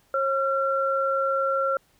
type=tone pair together; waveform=sine; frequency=541 / 1364.1 Hz; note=C#5 / F6; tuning=-42 / -41 cents; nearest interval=octave + major third; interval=1601 cents; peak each=-24 dBFS; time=0.14-1.77 s; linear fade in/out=2 ms; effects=pink hiss -63 dBFS RMS until 1.99 s